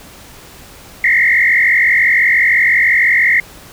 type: tone with frequency modulation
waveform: sine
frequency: 2000 Hz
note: B6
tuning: 21 cents sharp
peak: -8 dBFS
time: 1.04-3.4 s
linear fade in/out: 2 ms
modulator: 45.9 Hz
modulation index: 3.6
effects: pink hiss -38 dBFS RMS until 3.72 s